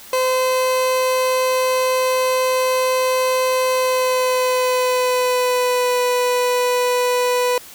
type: tone with pitch glide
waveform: 30% pulse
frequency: 514 to 494.5 Hz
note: C5 to B4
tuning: -31 to +2 cents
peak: -13 dBFS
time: 0.13-7.58 s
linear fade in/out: 2 ms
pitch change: -67 cents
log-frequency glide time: 3.73-6.01 s
effects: white hiss -40 dBFS RMS until 7.74 s